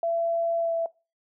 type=tone with pitch glide; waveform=sine; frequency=672 to 665 Hz; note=E5 to E5; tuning=+33 to +15 cents; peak=-23 dBFS; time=0.03-0.86 s; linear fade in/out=2 ms; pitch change=-18 cents; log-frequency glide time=0.59-0.73 s; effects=noise-tail reverb RT60 0.3 s tail -22 dB re dry